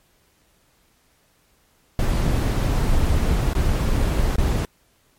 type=noise with dropouts; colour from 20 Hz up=brown; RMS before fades=-19 dBFS; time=1.99-4.65 s; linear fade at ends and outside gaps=1 ms; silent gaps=3.534-3.551 / 4.359-4.383 s; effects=pink hiss -61 dBFS RMS until 5.18 s + MP3 64 kbps